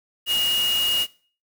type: tone in noise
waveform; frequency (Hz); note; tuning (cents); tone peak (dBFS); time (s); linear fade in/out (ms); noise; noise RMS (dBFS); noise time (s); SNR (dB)
sine; 2867; F7; +45; -19; 0.26-1.07; 50; white; -30; 0.26-1.07; +8
effects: noise-tail reverb RT60 0.4 s tail -19 dB re dry